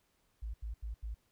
sine tone bursts, 55 Hz, A1, in tune, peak -37 dBFS, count 4, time 0.42-1.146 s, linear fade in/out 10 ms, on 120 ms, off 82 ms, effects pink hiss -75 dBFS RMS until 1.31 s

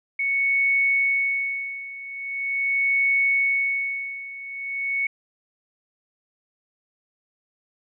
sine tone with tremolo, 2217 Hz, C#7, in tune, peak -17 dBFS, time 0.19-5.07 s, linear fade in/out 5 ms, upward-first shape sine, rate 0.42 Hz, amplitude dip 85%, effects none

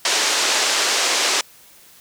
white band-pass noise, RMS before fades -19 dBFS, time 0.05-1.41 s, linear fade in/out 2 ms, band 330 to 7000 Hz, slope 24 dB/octave, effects white hiss -48 dBFS RMS until 2 s

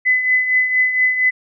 sine tone with tremolo, 2014 Hz, B6, 33 cents sharp, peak -10 dBFS, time 0.05-1.31 s, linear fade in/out 20 ms, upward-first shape triangle, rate 4.3 Hz, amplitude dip 65%, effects none

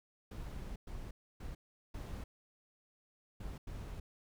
brown noise bursts at uneven times, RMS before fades -44 dBFS, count 6, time 0.31-0.76 / 0.87-1.11 / 1.4-1.55 / 1.94-2.24 / 3.4-3.58 / 3.67-4 s, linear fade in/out 5 ms, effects none

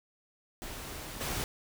pink noise with level steps, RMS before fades -42 / -34 dBFS, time 0.62-1.44 s, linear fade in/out 0 ms, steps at 1.2 s, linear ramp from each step 20 ms, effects none

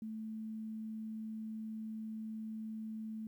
sine tone, 219.3 Hz, A3, 6 cents flat, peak -40 dBFS, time 0.02-3.27 s, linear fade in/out 2 ms, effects 12-bit

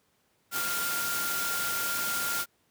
sine tone in noise, 1398 Hz, F6, 1 cent sharp, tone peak -32 dBFS, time 0.51-2.46 s, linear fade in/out 50 ms, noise white, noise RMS -32 dBFS, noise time 0.51-2.46 s, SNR -3 dB, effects pink hiss -70 dBFS RMS until 2.7 s + high-pass 100 Hz 12 dB/octave

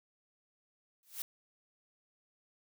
blue noise with exponential growth, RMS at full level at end -35 dBFS, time 1.03-1.22 s, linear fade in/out 1 ms, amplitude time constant 41 ms, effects none

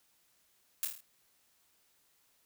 blue noise with echo, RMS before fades -32 dBFS, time 0.83-0.85 s, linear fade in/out 0 ms, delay 26 ms, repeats 6, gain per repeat -4 dB, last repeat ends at 1.006 s, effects white hiss -71 dBFS RMS until 2.45 s

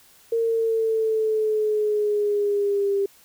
sine exponential sweep, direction down, 460 to 395.8 Hz, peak -19 dBFS, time 0.32-3.06 s, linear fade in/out 5 ms, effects white hiss -54 dBFS RMS until 3.24 s

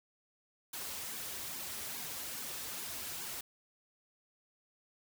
white noise with flanger, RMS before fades -42 dBFS, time 0.73-3.41 s, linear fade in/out 5 ms, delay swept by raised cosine 1.5 to 6.6 ms, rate 2.4 Hz, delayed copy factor -0.75, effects none

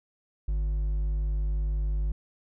triangle tone with hard clipping, 51 Hz, G#1, 31 cents flat, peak -26 dBFS, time 0.48-2.12 s, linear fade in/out 5 ms, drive 7 dB, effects none

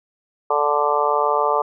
harmonic tone, 146.83 Hz, D3, in tune, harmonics 3 / 4 / 5 / 6 / 7 / 8, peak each -23 / -23 / -25 / -22 / -24 / -22 dBFS, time 0.5-1.62 s, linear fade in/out 5 ms, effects none

